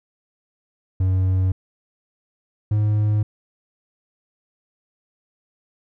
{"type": "tone pair in turn", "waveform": "triangle", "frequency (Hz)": [93.5, 105.73], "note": ["F#2", "G#2"], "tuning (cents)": [19, 31], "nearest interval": "major second", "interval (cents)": 212, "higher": "second", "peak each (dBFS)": -14, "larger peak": "neither", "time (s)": [[1, 1.52], [2.71, 3.23]], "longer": "neither", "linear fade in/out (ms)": 5, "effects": []}